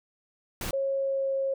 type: noise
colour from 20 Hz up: pink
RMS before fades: -33 dBFS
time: 0.61-0.71 s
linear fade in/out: 2 ms
type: tone with pitch glide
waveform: sine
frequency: 545 to 541.2 Hz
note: C#5 to C#5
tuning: -29 to -42 cents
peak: -25 dBFS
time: 0.73-1.54 s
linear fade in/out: 5 ms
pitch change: -13 cents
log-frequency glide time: 0.96-1.31 s
effects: none